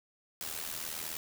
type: noise with amplitude modulation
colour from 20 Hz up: white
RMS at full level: -36 dBFS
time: 0.41-1.17 s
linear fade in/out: 0 ms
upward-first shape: sine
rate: 79.7 Hz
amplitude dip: 75%
effects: none